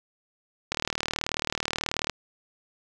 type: click train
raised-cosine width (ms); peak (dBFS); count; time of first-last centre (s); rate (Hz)
0.2; -9; 54; 0.72-2.097; 38.5
effects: none